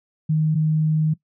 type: tone pair in turn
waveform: sine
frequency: 155.8 / 155.8 Hz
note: D#3 / D#3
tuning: +3 / +3 cents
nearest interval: unison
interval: 0 cents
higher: neither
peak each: -16 dBFS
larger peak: neither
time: 0.29-0.55 / 0.55-1.14 s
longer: second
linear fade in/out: 10 ms
effects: noise-tail reverb RT60 0.1 s tail -19 dB re dry